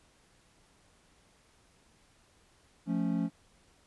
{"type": "chord", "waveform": "triangle", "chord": "F augmented", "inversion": "none", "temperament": "equal", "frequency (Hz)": [174.61, 220, 277.2], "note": ["F3", "A3", "C#4"], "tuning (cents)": [0, 0, 0], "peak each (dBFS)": [-30, -31, -31], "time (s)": [2.86, 3.3], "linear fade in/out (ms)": 50, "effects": ["pink hiss -65 dBFS RMS until 3.86 s", "resampled to 24000 Hz"]}